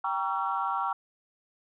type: chord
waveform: sine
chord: G diminished seventh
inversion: none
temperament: just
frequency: 784 / 940.8 / 1128.9 / 1354.7 Hz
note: G5 / Bb5 / Db6 / Fb6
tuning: 0 / +16 / +31 / +47 cents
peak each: -32 dBFS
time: 0.04-0.93 s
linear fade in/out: 5 ms
effects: tanh soft clip ceiling -17 dBFS